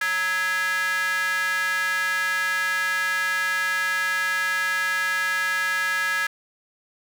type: tone with high-pass filter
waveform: square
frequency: 185 Hz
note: F#3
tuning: in tune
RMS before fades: -24 dBFS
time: 0.01-6.27 s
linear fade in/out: 5 ms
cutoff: 1600 Hz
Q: 5.7
effects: none